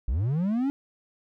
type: linear sweep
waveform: triangle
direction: up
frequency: 49.37 to 286.4 Hz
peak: -21 dBFS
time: 0.08-0.7 s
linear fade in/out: 0 ms
effects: none